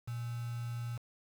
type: tone with quantisation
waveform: sine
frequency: 118.7 Hz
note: A#2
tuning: 32 cents sharp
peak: -36 dBFS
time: 0.07-0.98 s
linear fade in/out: 10 ms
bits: 8
effects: none